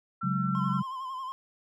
sine tone, 1348 Hz, E6, 38 cents sharp, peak -32 dBFS, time 0.21-0.8 s, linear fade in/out 10 ms
sine chord, C# suspended fourth, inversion none, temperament equal, 138.59 / 185 / 207.7 Hz, C#3 / F#3 / G#3, 0 / 0 / 0 cents, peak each -31 / -29 / -34 dBFS, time 0.23-0.83 s, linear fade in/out 10 ms
triangle tone with vibrato, 1045 Hz, C6, 2 cents flat, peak -32 dBFS, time 0.55-1.32 s, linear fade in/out 0 ms, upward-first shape sine, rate 11 Hz, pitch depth 57 cents each way
effects none

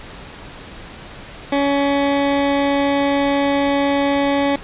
20% pulse tone, 281 Hz, C#4, 24 cents sharp, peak -10 dBFS, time 1.52-4.56 s, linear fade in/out 5 ms, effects pink hiss -36 dBFS RMS until 4.63 s + resampled to 8000 Hz

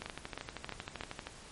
two click trains, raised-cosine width 0.3 ms, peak -23 / -22 dBFS, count 17 / 4, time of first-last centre 0.02-1.27 / 0.06-1.009 s, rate 12.8 / 3.16 Hz, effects pink hiss -52 dBFS RMS until 1.51 s + MP3 48 kbps

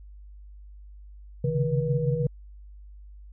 sine tone cluster, 133.8 / 139.9 / 157 / 482.1 Hz, C3 / C#3 / D#3 / B4, +39 / +16 / +16 / -42 cents, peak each -28 dBFS, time 1.44-2.27 s, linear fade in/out 5 ms, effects added 50 Hz sine -43 dBFS peak until 3.32 s

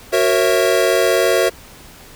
square chord, F# dominant seventh, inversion none, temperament equal with one note detuned, 370 / 466.2 / 545.5 / 659.3 Hz, F#4 / A#4 / C#5 / E5, 0 / 0 / -28 / 0 cents, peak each -19 dBFS, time 0.12-1.5 s, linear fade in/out 20 ms, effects pink hiss -41 dBFS RMS until 2.15 s

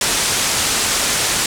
white low-pass noise, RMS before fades -18 dBFS, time 0.01-1.46 s, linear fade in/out 2 ms, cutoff 9400 Hz, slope 24 dB/octave, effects none

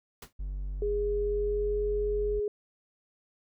pink noise with exponential decay, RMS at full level -39 dBFS, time 0.22-0.33 s, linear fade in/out 5 ms, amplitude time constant 22 ms
triangle tone, 48.07 Hz, G1, 33 cents flat, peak -30 dBFS, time 0.39-2.4 s, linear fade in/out 10 ms
sine tone with pitch glide, 413 to 416.4 Hz, G#4 to G#4, -10 to +5 cents, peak -27 dBFS, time 0.82-2.48 s, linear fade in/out 2 ms, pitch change +15 cents, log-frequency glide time 1.26-1.77 s
effects none

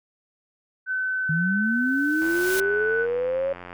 sine tone with pitch glide, 1519 to 1492.9 Hz, F#6 to F#6, +45 to +15 cents, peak -23 dBFS, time 0.86-3.07 s, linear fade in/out 50 ms, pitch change -30 cents, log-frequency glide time 2.1-2.83 s
sine linear sweep, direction up, 152.5 to 555 Hz, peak -22 dBFS, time 1.29-3.53 s, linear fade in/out 5 ms
white noise with exponential growth, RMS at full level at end -28 dBFS, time 1.63-2.6 s, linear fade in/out 1 ms, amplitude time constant 210 ms
click train, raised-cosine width 0.5 ms, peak -23 dBFS, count 135, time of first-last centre 2.22-3.729 s, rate 88.8 Hz
effects none

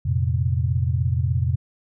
sine chord, F suspended fourth, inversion none, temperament equal with one note detuned, 87.31 / 114.14 / 130.81 Hz, F2 / Bb2 / C3, 0 / -36 / 0 cents, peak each -22 / -24 / -23 dBFS, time 0.05-1.56 s, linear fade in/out 10 ms, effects none

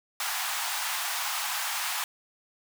pink high-pass noise, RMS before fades -31 dBFS, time 0.2-2.04 s, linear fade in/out 2 ms, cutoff 760 Hz, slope 48 dB/octave, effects none

